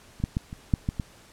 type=clicks; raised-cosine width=5 ms; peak=-28 / -12 / -13 / -24 / -8 / -13 / -15 dBFS; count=7; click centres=0.201 / 0.239 / 0.369 / 0.529 / 0.738 / 0.889 / 0.998 s; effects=pink hiss -53 dBFS RMS until 1.32 s + low-pass 11000 Hz 12 dB/octave